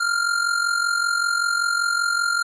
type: tone with amplitude modulation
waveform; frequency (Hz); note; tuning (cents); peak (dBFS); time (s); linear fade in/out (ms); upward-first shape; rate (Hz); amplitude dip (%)
square; 1396.9; F6; 0; -17; 0-2.43; 10; sine; 45.2; 65
effects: resampled to 22050 Hz